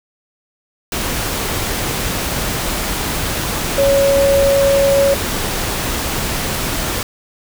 sine tone in noise, 554.4 Hz, C#5, in tune, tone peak -10 dBFS, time 3.78-5.14 s, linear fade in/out 2 ms, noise pink, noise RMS -20 dBFS, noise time 0.92-7.03 s, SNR +7 dB, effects none

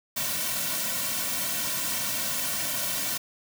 white noise with comb filter, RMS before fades -29 dBFS, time 0.16-3.18 s, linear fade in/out 10 ms, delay 2.4 ms, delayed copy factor -1, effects none

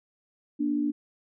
sine tone pair together, 238.8 / 293.7 Hz, A#3 / D4, +42 / 0 cents, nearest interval major third, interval 358 cents, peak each -30 / -25 dBFS, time 0.59-0.92 s, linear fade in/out 20 ms, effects none

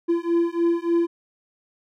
triangle beating tone pair, 337.8 / 341.2 Hz, E4 / F4, +42 / -40 cents, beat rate 3.4 Hz, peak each -20 dBFS, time 0.08-1.07 s, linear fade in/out 20 ms, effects none

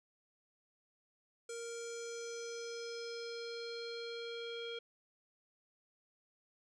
square tone with low-pass filter sweep, 466.2 Hz, A#4, in tune, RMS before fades -44 dBFS, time 1.49-4.79 s, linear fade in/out 5 ms, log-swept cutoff 7700 to 3300 Hz, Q 4.7, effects none

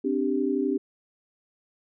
sine chord, C suspended second, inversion none, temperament equal, 261.6 / 293.7 / 392 Hz, C4 / D4 / G4, 0 / 0 / 0 cents, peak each -27 dBFS, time 0.04-0.78 s, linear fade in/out 10 ms, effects none

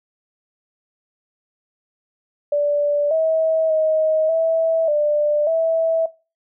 sine tone with pitch steps, 583 / 642 / 629 / 652 / 594 / 653 Hz, D5 / E5 / D#5 / E5 / D5 / E5, -13 / -46 / +19 / -19 / +20 / -17 cents, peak -15 dBFS, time 2.52-6.06 s, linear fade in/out 5 ms, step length 590 ms, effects noise-tail reverb RT60 0.3 s tail -19 dB re dry

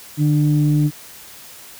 sine tone pair together, 149.37 / 298.4 Hz, D3 / D4, +30 / +28 cents, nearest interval octave, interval 1198 cents, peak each -13 / -18 dBFS, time 0.17-0.91 s, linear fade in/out 50 ms, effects tanh soft clip ceiling -6 dBFS + white hiss -40 dBFS RMS until 1.79 s

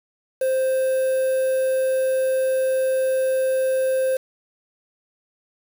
triangle tone with quantisation, 523.3 Hz, C5, in tune, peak -16 dBFS, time 0.41-4.17 s, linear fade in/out 5 ms, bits 6, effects none

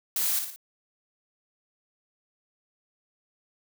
blue noise with echo, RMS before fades -27 dBFS, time 0.16-0.39 s, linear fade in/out 2 ms, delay 57 ms, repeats 3, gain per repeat -6 dB, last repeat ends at 0.561 s, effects none

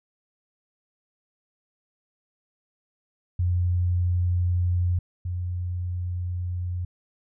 sine tone pair in turn, 88.8 / 89.12 Hz, F2 / F2, +29 / +36 cents, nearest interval unison, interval 7 cents, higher second, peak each -20 / -26 dBFS, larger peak first, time 3.39-4.99 / 5.25-6.85 s, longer neither, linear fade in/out 5 ms, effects none

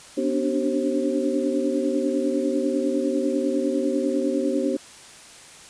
sine tone cluster, 247 / 285.5 / 295.5 / 382.4 / 534 Hz, B3 / D4 / D4 / G4 / C5, 0 / -49 / +11 / -43 / +35 cents, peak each -27 dBFS, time 0.17-4.77 s, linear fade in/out 10 ms, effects white hiss -45 dBFS RMS until 5.69 s + resampled to 22050 Hz

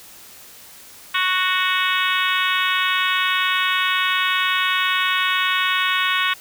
harmonic tone, 370 Hz, F#4, in tune, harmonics 3 / 4 / 5 / 6 / 7 / 8 / 9 / 10, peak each -23 / -24 / -25 / -26 / -26 / -27 / -28 / -28 dBFS, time 1.14-6.34 s, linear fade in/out 10 ms, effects white hiss -43 dBFS RMS until 6.4 s

